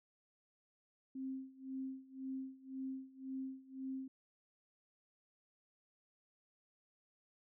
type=tone with tremolo; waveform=sine; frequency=264.6 Hz; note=C4; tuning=20 cents sharp; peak=-39 dBFS; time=1.15-4.08 s; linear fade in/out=5 ms; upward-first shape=sine; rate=1.9 Hz; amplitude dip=90%; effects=none